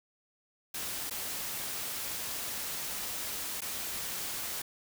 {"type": "noise with dropouts", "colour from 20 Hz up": "white", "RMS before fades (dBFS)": -37, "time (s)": [0.74, 4.62], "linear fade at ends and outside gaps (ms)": 5, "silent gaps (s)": [[1.098, 1.108], [3.607, 3.617]], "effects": []}